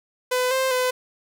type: tone with pitch steps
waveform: sawtooth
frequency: 503 / 525 / 506 Hz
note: B4 / C5 / B4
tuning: +32 / +6 / +42 cents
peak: -16 dBFS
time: 0.31-0.91 s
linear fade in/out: 10 ms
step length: 200 ms
effects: none